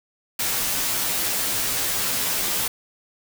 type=noise with comb filter; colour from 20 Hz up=white; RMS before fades=-24 dBFS; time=0.39-2.68 s; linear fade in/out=5 ms; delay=13 ms; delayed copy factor=-0.95; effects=none